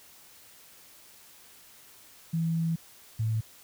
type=tone pair in turn; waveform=sine; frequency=164.5 / 110.91 Hz; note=E3 / A2; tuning=-3 / +14 cents; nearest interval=perfect fifth; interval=683 cents; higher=first; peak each=-25 dBFS; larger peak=neither; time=2.33-2.76 / 3.19-3.41 s; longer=first; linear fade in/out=10 ms; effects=white hiss -54 dBFS RMS until 3.63 s